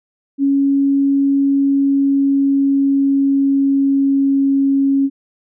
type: tone with pitch glide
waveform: sine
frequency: 277.2 to 274.6 Hz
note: C#4 to C#4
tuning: 0 to -16 cents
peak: -11 dBFS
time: 0.38-5.1 s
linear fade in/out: 50 ms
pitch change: -16 cents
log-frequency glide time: 1.38-4.57 s
effects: none